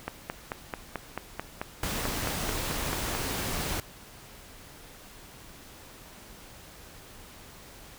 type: click train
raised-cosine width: 0.5 ms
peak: -16 dBFS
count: 15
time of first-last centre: 0.08-3.15 s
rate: 4.56 Hz
type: noise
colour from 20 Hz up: pink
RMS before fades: -32 dBFS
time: 1.83-3.8 s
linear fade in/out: 2 ms
effects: pink hiss -49 dBFS RMS until 7.98 s